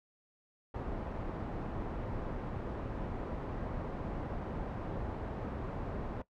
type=low-pass noise; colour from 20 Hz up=pink; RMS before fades=-39 dBFS; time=0.74-6.22 s; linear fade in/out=5 ms; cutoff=900 Hz; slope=12 dB/octave; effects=noise-tail reverb RT60 0.1 s tail -18 dB re dry